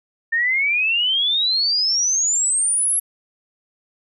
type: exponential sweep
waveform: sine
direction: up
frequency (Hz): 1798 to 11320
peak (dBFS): -16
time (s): 0.32-3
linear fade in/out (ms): 10
effects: none